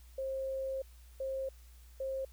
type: tone bursts at uneven times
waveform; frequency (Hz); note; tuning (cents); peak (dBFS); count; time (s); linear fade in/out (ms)
sine; 533; C5; +32; -34; 3; 0.18-0.82 / 1.2-1.49 / 2-2.25; 5
effects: added 60 Hz sine -53 dBFS peak until 2.32 s + white hiss -65 dBFS RMS until 2.32 s